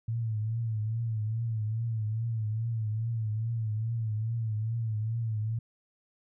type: tone with vibrato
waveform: sine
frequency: 111.5 Hz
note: A2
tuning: 23 cents sharp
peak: -28 dBFS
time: 0.08-5.59 s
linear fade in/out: 5 ms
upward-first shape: triangle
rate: 2.4 Hz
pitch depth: 90 cents each way
effects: none